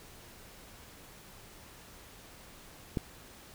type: click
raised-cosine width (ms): 3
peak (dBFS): -17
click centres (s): 2.972
effects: pink hiss -53 dBFS RMS until 3.54 s